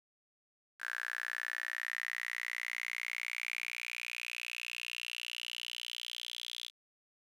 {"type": "tone with high-pass filter sweep", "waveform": "sawtooth", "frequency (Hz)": 60, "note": "B1", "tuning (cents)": -49, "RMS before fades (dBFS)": -42, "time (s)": [0.79, 6.71], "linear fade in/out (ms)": 50, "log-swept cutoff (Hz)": [1600, 3400], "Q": 9, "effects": ["resampled to 32000 Hz", "10-bit"]}